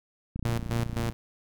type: click train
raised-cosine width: 5 ms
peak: -21 dBFS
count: 23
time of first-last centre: 0.36-1.098 s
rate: 29.8 Hz
type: tone with tremolo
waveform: sawtooth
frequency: 116.5 Hz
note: A#2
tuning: 1 cent flat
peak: -23 dBFS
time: 0.45-1.13 s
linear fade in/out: 0 ms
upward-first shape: square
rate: 3.9 Hz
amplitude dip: 80%
effects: none